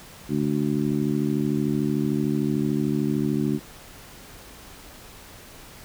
harmonic tone, 73.42 Hz, D2, in tune, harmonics 2 / 3 / 4 / 5, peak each -27 / -25 / -26 / -30 dBFS, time 0.28-3.6 s, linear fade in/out 50 ms, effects pink hiss -45 dBFS RMS until 5.84 s

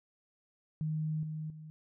sine tone with level steps, 155.56 Hz, D#3, in tune, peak -31 / -36 / -45 dBFS, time 0.81-1.7 s, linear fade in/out 0 ms, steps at 1.23 / 1.5 s, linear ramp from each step 2 ms, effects none

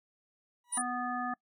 40% pulse tone with exponential growth, 970 Hz, B5, 31 cents flat, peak -35 dBFS, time 0.64-0.78 s, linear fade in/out 2 ms, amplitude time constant 29 ms
sine tone, 9397 Hz, D9, in tune, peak -31 dBFS, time 0.72-0.82 s, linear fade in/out 10 ms
harmonic tone, 246.9 Hz, B3, in tune, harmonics 1 / 3 / 5 / 7, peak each -38 / -36 / -37 / -40 dBFS, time 0.77-1.34 s, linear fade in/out 5 ms
effects noise-tail reverb RT60 0.1 s tail -24 dB re dry

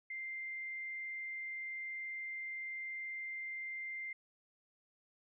sine tone, 2093 Hz, C7, in tune, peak -40 dBFS, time 0.1-4.13 s, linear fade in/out 5 ms, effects none

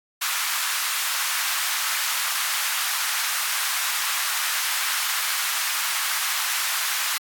pink high-pass noise, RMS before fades -25 dBFS, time 0.21-7.18 s, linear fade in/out 10 ms, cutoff 1100 Hz, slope 24 dB/octave, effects AAC 64 kbps

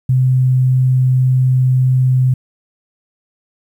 sine tone, 128.7 Hz, C3, 28 cents flat, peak -9 dBFS, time 0.09-2.34 s, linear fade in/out 5 ms, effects 8-bit

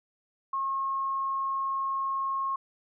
sine tone, 1082 Hz, C#6, 42 cents flat, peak -27 dBFS, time 0.53-2.56 s, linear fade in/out 5 ms, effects none

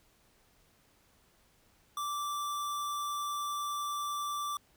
square tone, 1169 Hz, D6, 8 cents flat, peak -34 dBFS, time 1.97-4.57 s, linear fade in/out 2 ms, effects pink hiss -67 dBFS RMS until 4.76 s

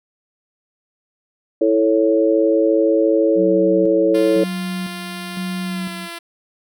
sine chord, A major, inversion second, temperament equal with one note detuned, 328.3 / 440 / 554.4 Hz, E4 / A4 / C#5, -7 / 0 / 0 cents, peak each -16 / -17 / -17 dBFS, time 1.61-4.44 s, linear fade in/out 5 ms
sine tone with tremolo, 185 Hz, F#3, in tune, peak -22 dBFS, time 3.35-6.09 s, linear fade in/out 50 ms, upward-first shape square, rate 0.99 Hz, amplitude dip 60%
5% pulse tone with pitch glide, 348.7 to 339.6 Hz, F4 to F4, -3 to -48 cents, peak -18 dBFS, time 4.14-6.19 s, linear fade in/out 10 ms, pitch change -45 cents, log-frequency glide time 5.62-5.85 s
effects none

